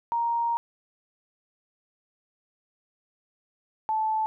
sine tone pair in turn, 935 / 873.2 Hz, A#5 / A5, +5 / -13 cents, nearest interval minor second, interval 118 cents, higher first, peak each -23 dBFS, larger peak neither, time 0.12-0.57 / 3.89-4.26 s, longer first, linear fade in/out 0 ms, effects none

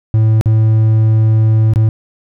triangle tone with dropouts, 110 Hz, A2, in tune, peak -5 dBFS, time 0.14-1.89 s, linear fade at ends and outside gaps 0 ms, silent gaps 0.411-0.458 / 1.736-1.759 s, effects none

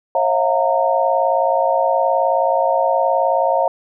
sine tone cluster, 542 / 653 / 712 / 921 Hz, C#5 / E5 / F5 / A#5, -39 / -17 / +33 / -21 cents, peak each -19 dBFS, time 0.15-3.68 s, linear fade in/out 2 ms, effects none

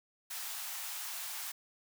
white high-pass noise, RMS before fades -41 dBFS, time 0.3-1.52 s, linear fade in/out 10 ms, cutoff 680 Hz, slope 48 dB/octave, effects none

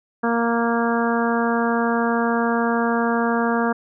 harmonic tone, 233.1 Hz, A#3, in tune, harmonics 1 / 2 / 3 / 4 / 5 / 6 / 7, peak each -21 / -24 / -26 / -27 / -28 / -29 / -29 dBFS, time 0.23-3.73 s, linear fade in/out 10 ms, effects none

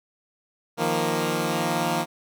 10% pulse chord, Eb suspended second, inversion none, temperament equal, 155.56 / 174.61 / 233.1 Hz, Eb3 / F3 / Bb3, 0 / 0 / 0 cents, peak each -19 dBFS, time 0.77-2.06 s, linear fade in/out 50 ms, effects none

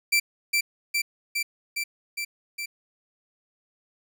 sawtooth tone with echo, 2342 Hz, D7, 5 cents flat, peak -15 dBFS, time 0.12-0.2 s, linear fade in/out 10 ms, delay 410 ms, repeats 6, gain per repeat -2 dB, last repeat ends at 2.66 s, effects none

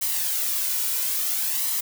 blue noise with flanger, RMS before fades -25 dBFS, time 0.01-1.81 s, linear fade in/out 10 ms, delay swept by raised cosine 0.98 to 2.08 ms, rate 0.59 Hz, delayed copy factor +0.5, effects none

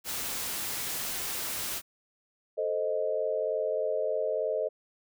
white noise, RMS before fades -34 dBFS, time 0.04-1.82 s, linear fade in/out 50 ms
sine chord, A diminished, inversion none, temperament equal, 440 / 523.3 / 622.3 Hz, A4 / C5 / Eb5, 0 / 0 / 0 cents, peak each -32 / -32 / -30 dBFS, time 2.57-4.69 s, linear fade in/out 20 ms
effects none

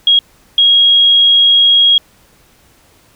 sine tone bursts at uneven times, 3287 Hz, G#7, 19 cents flat, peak -5 dBFS, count 2, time 0.07-0.19 / 0.58-1.98 s, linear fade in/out 2 ms, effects pink hiss -49 dBFS RMS until 3.15 s

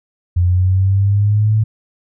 sine linear sweep, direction up, 87.31 to 110 Hz, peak -10 dBFS, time 0.36-1.64 s, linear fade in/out 10 ms, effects none

